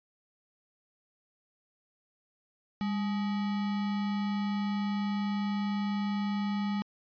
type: tone with sample-and-hold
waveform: sine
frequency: 202.2 Hz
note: G#3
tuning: 46 cents flat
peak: -28 dBFS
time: 2.81-6.82 s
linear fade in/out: 0 ms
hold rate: 1050 Hz
effects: resampled to 11025 Hz